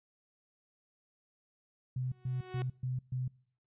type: tone bursts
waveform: sine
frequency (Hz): 127.6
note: C3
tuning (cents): -43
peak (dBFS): -32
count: 5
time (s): 1.96-3.28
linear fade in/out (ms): 5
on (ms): 160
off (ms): 130
type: tone with exponential growth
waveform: sawtooth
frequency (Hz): 370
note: F#4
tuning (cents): 0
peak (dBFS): -34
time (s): 2.02-2.62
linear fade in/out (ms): 0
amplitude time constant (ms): 130
effects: noise-tail reverb RT60 0.6 s tail -25 dB re dry + resampled to 8000 Hz